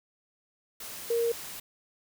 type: tone in noise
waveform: sine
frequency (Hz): 466.2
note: A#4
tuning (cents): 0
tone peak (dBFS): -24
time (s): 1.1-1.32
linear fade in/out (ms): 5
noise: white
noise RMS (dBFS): -41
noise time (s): 0.8-1.6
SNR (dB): +14
effects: none